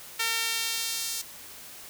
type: tone with high-pass filter sweep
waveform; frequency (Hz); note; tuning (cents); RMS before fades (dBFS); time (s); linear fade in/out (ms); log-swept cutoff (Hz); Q
sawtooth; 455.4; A#4; -40; -30; 0.19-1.22; 10; 1900 to 5800; 0.91
effects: white hiss -45 dBFS RMS until 1.89 s